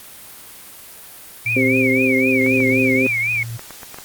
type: tone with tremolo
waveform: sine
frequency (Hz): 116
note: A#2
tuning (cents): -8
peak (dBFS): -24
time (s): 1.45-3.58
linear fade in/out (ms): 20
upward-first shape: sine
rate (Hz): 1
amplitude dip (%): 60
type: tone with vibrato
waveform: sine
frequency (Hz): 2300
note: D7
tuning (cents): -37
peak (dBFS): -17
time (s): 1.46-3.43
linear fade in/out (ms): 2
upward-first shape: triangle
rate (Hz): 3.9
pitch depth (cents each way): 160
type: harmonic tone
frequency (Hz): 130.81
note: C3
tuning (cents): 0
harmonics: 2 / 3 / 4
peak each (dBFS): -17 / -21 / -23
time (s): 1.56-3.07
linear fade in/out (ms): 5
type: clicks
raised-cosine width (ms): 0.5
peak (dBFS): -19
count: 8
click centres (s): 2.464 / 2.604 / 3.064 / 3.594 / 3.707 / 3.832 / 3.944 / 3.986
effects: white hiss -39 dBFS RMS until 4.04 s + Opus 32 kbps